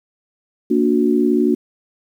sine chord, Bb augmented, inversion none, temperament just, 233.1 / 291.4 / 364.2 Hz, Bb3 / D4 / F#4, 0 / -13 / -27 cents, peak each -17 dBFS, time 0.7-1.55 s, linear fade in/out 10 ms, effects 8-bit

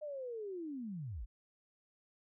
sine linear sweep, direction down, 615 to 36.71 Hz, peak -40 dBFS, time 0.01-1.26 s, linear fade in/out 20 ms, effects none

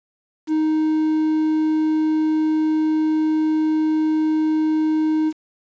triangle tone with quantisation, 311.9 Hz, D#4, 4 cents sharp, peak -14 dBFS, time 0.47-5.33 s, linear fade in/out 50 ms, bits 7, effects resampled to 16000 Hz

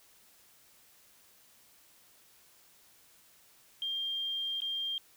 sine tone with dropouts, 3195 Hz, G7, 32 cents sharp, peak -32 dBFS, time 3.82-4.98 s, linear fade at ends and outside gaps 1 ms, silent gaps 4.604-4.619 s, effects white hiss -62 dBFS RMS until 5.16 s

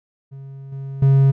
triangle tone with level steps, 136.3 Hz, C#3, 29 cents flat, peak -31 / -25 / -8 dBFS, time 0.31-1.32 s, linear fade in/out 20 ms, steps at 0.72 / 1.02 s, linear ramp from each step 5 ms, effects none

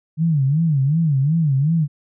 sine tone with vibrato, 149.2 Hz, D3, 28 cents sharp, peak -14 dBFS, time 0.17-1.88 s, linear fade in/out 50 ms, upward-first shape sine, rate 2.7 Hz, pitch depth 200 cents each way, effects none

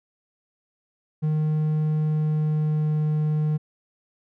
triangle tone with pitch glide, 154 to 152.76 Hz, D#3 to D#3, -17 to -31 cents, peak -18 dBFS, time 1.22-3.58 s, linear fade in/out 20 ms, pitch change -14 cents, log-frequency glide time 1.98-3.03 s, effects none

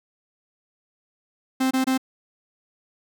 45% pulse tone bursts, 261.6 Hz, C4, in tune, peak -19 dBFS, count 3, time 1.6-1.978 s, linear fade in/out 10 ms, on 110 ms, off 24 ms, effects none

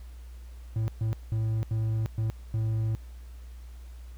triangle tone bursts at uneven times, 110.7 Hz, A2, 11 cents sharp, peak -23 dBFS, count 6, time 0.76-0.88 / 1.01-1.13 / 1.32-1.63 / 1.71-2.06 / 2.18-2.3 / 2.54-2.95 s, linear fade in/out 0 ms, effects added 60 Hz sine -41 dBFS peak until 4.17 s + pink hiss -60 dBFS RMS until 4.17 s

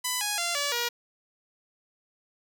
5% pulse tone with pitch steps, 999 / 830.4 / 690.3 / 573.8 / 476.9 Hz, B5 / G#5 / F5 / D5 / A#4, +20 / 0 / -20 / -40 / +39 cents, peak -15 dBFS, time 0.04-0.89 s, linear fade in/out 10 ms, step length 170 ms, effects none

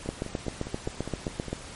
two click trains, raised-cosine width 2 ms, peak -15 / -22 dBFS, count 12 / 8, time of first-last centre 0.09-1.53 / 0.06-1.483 s, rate 7.64 / 4.92 Hz, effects pink hiss -43 dBFS RMS until 1.75 s + MP3 48 kbps

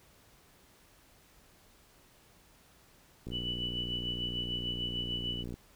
click train, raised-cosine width 3 ms, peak -28 dBFS, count 137, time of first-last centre 3.27-5.54 s, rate 59.9 Hz
sine tone with tremolo, 2968 Hz, F#7, 5 cents sharp, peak -32 dBFS, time 3.31-5.44 s, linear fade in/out 50 ms, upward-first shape sine, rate 6.7 Hz, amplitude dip 55%
effects pink hiss -62 dBFS RMS until 5.75 s

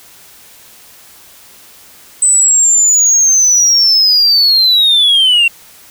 sine linear sweep, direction down, 8100 to 2706 Hz, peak -4 dBFS, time 2.22-5.48 s, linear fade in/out 5 ms, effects tanh soft clip ceiling -4 dBFS + white hiss -40 dBFS RMS until 5.9 s

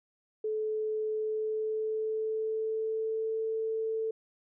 sine tone with pitch glide, 432.5 to 443.6 Hz, A4 to A4, -30 to +14 cents, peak -29 dBFS, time 0.44-4.11 s, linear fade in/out 5 ms, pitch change +44 cents, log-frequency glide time 1.15-3.41 s, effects none

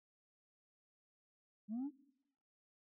sine linear sweep, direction up, 200 to 304.8 Hz, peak -36 dBFS, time 1.68-1.91 s, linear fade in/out 50 ms, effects noise-tail reverb RT60 0.8 s tail -21 dB re dry + tanh soft clip ceiling -37 dBFS

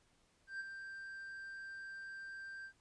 triangle tone with ADSR envelope, 1576 Hz, G6, 9 cents sharp, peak -37 dBFS, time 0.47-2.73 s, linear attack 130 ms, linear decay 23 ms, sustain -7 dB, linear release 83 ms, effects pink hiss -73 dBFS RMS until 2.8 s + resampled to 22050 Hz

